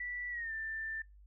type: tone with pitch glide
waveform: sine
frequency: 1962 to 1778.5 Hz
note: B6 to A6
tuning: -12 to +18 cents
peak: -37 dBFS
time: 0-1.02 s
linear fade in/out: 5 ms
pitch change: -170 cents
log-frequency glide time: 0.3-0.52 s
effects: noise-tail reverb RT60 0.2 s tail -25 dB re dry + added 50 Hz sine -55 dBFS peak until 1.26 s